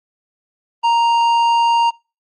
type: tone with tanh clipping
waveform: sine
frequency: 932.3 Hz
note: A#5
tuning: in tune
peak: -13 dBFS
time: 0.83-1.91 s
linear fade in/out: 20 ms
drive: 10 dB
effects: noise-tail reverb RT60 0.3 s tail -25 dB re dry + Opus 32 kbps